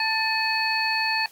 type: harmonic tone with a mistuned harmonic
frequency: 885 Hz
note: A5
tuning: 10 cents sharp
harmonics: 1 / 2 / 3 / 5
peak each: -27 / -27 / -27 / -27 dBFS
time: 0-1.26 s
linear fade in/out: 2 ms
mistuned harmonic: 3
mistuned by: -74 cents
effects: white hiss -52 dBFS RMS until 1.31 s + AAC 64 kbps